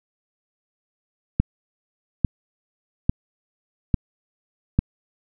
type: click train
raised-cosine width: 5 ms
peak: -4 dBFS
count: 5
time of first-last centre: 1.4-4.79 s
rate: 1.18 Hz
effects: none